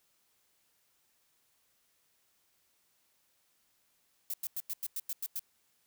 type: noise bursts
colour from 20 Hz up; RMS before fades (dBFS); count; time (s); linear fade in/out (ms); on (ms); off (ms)
violet; -36; 9; 4.3-5.394; 2; 38; 94
effects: white hiss -73 dBFS RMS until 5.86 s